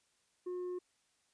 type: tone with tanh clipping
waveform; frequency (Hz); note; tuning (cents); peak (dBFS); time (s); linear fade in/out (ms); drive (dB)
sine; 360.3; F#4; -46; -38; 0.46-0.79; 10; 3
effects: white hiss -75 dBFS RMS until 1.33 s + resampled to 22050 Hz